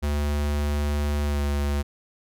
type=tone with pitch glide; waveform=square; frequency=73.2 to 71.82 Hz; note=D2 to D2; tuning=-5 to -38 cents; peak=-23 dBFS; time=0.02-1.83 s; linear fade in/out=20 ms; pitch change=-33 cents; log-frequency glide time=1.24-1.42 s; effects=none